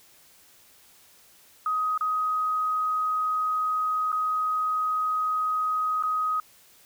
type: tone with dropouts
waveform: sine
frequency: 1257 Hz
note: D#6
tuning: 17 cents sharp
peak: -23 dBFS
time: 1.66-6.4 s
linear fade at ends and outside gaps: 2 ms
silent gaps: 1.977-2.009 / 4.119-4.127 / 6.026-6.035 s
effects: white hiss -56 dBFS RMS until 6.85 s